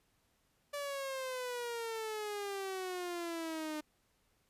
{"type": "exponential sweep", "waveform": "sawtooth", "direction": "down", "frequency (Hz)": [581, 302.3], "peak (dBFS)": -34, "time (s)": [0.73, 3.81], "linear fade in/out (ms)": 10, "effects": ["pink hiss -75 dBFS RMS until 4.49 s", "resampled to 32000 Hz"]}